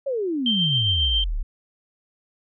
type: exponential sweep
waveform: sine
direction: down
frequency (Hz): 572 to 30.87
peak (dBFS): -22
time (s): 0.06-1.43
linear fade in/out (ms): 10
type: tone with tremolo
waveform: sine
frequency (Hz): 3139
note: G7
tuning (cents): +2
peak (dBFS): -18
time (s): 0.46-1.24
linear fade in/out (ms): 2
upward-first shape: triangle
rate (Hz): 7.4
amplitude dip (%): 35
effects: none